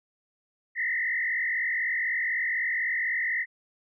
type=tone with frequency modulation; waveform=sine; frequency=1938 Hz; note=B6; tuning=33 cents flat; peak=-25 dBFS; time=0.75-3.46 s; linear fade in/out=50 ms; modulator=44 Hz; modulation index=2.8; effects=none